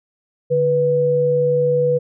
sine tone pair together, 146.83 / 491.6 Hz, D3 / B4, 0 / -8 cents, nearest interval octave + major sixth, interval 2092 cents, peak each -22 / -14 dBFS, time 0.5-1.99 s, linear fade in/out 20 ms, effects none

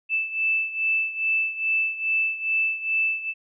sine beating tone pair, 2637 / 2639.4 Hz, E7 / E7, 0 / +2 cents, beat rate 2.4 Hz, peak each -23 / -27 dBFS, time 0.09-3.34 s, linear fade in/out 50 ms, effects none

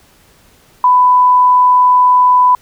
sine tone, 997 Hz, B5, 16 cents sharp, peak -5 dBFS, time 0.84-2.55 s, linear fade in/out 2 ms, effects pink hiss -48 dBFS RMS until 2.61 s

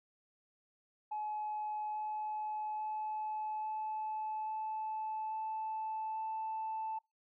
sine tone with pitch steps, 850 / 854.9 / 859.9 / 864.9 / 869.9 / 874.9 / 880 Hz, G#5 / G#5 / A5 / A5 / A5 / A5 / A5, +40 / +50 / -40 / -30 / -20 / -10 / 0 cents, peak -35 dBFS, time 1.11-6.99 s, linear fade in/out 10 ms, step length 840 ms, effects noise-tail reverb RT60 0.2 s tail -25 dB re dry + tanh soft clip ceiling -32 dBFS

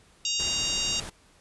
harmonic tone, 935 Hz, A#5, 5 cents sharp, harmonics 3 / 4 / 5 / 6 / 7 / 8, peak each -31 / -32 / -33 / -34 / -34 / -35 dBFS, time 0.25-1 s, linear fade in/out 2 ms
pink noise, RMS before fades -38 dBFS, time 0.39-1.1 s, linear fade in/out 10 ms
effects pink hiss -59 dBFS RMS until 1.4 s + resampled to 24000 Hz

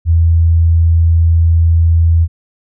sine tone, 82.9 Hz, E2, 10 cents sharp, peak -6 dBFS, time 0.05-2.28 s, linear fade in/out 50 ms, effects none

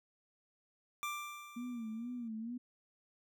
25% pulse tone with exponential decay, 1180 Hz, D6, 8 cents sharp, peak -32 dBFS, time 1.03-2.28 s, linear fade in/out 0 ms, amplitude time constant 270 ms
sine tone with vibrato, 233.1 Hz, A#3, in tune, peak -39 dBFS, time 1.56-2.58 s, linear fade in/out 10 ms, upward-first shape sine, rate 2.2 Hz, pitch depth 110 cents each way
effects none

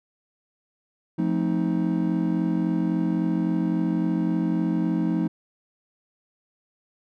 triangle chord, F dominant seventh, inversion none, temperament just, 174.61 / 218.3 / 261.9 / 314.3 Hz, F3 / A3 / C4 / Eb4, 0 / -13 / +2 / +18 cents, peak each -23 / -26 / -28 / -24 dBFS, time 1.18-5.28 s, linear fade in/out 10 ms, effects none

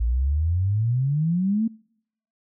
sine exponential sweep, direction up, 55 to 231.3 Hz, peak -19 dBFS, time 0-1.68 s, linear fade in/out 10 ms, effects noise-tail reverb RT60 0.7 s tail -26 dB re dry

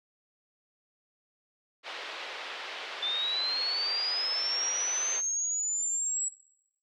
white band-pass noise, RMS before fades -40 dBFS, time 1.83-5.22 s, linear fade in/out 50 ms, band 400 to 3700 Hz, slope 24 dB/octave
sine linear sweep, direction up, 3520 to 7790 Hz, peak -28 dBFS, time 3.02-6.29 s, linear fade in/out 10 ms
effects noise-tail reverb RT60 0.8 s tail -19 dB re dry

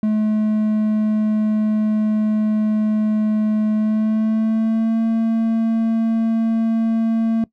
triangle tone with pitch glide, 214.6 to 225.7 Hz, A3 to A3, -43 to +44 cents, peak -13 dBFS, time 0.03-7.44 s, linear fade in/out 2 ms, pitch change +87 cents, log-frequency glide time 3.74-5.01 s, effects noise-tail reverb RT60 0.1 s tail -20 dB re dry

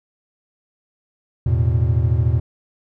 triangle chord, E suspended fourth, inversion none, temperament equal with one note detuned, 82.74 / 110 / 123.47 Hz, E2 / A2 / B2, +7 / 0 / 0 cents, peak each -17 dBFS, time 1.46-2.4 s, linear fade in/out 5 ms, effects none

